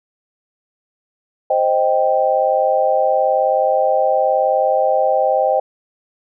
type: chord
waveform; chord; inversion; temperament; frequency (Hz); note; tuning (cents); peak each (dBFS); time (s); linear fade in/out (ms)
sine; C minor; none; equal; 523.3 / 622.3 / 784; C5 / Eb5 / G5; 0 / 0 / 0; -17; 1.5-5.6; 5
effects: none